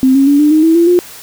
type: tone with pitch steps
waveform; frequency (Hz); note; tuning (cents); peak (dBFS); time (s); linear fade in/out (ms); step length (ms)
sine; 261.6 / 273.2 / 285.3 / 297.9 / 311.1 / 324.9 / 339.3 / 354.3; C4 / C#4 / C#4 / D4 / D#4 / E4 / F4 / F4; 0 / -25 / +50 / +25 / 0 / -25 / -50 / +25; -5; 0.03-0.99; 0; 120
effects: white hiss -33 dBFS RMS until 1.22 s